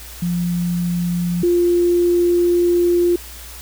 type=tone pair in turn; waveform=sine; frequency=174.61 / 349.2 Hz; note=F3 / F4; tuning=0 / 0 cents; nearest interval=octave; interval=1200 cents; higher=second; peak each=-17 / -12 dBFS; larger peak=second; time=0.22-1.43 / 1.43-3.16 s; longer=second; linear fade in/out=5 ms; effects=added 60 Hz sine -37 dBFS peak until 3.61 s + white hiss -37 dBFS RMS until 3.61 s